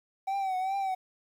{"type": "tone with vibrato", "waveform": "triangle", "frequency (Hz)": 765, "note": "G5", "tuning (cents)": -42, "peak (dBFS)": -26, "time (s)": [0.27, 0.95], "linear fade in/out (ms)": 10, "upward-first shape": "triangle", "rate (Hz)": 2.5, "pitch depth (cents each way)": 70, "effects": ["10-bit"]}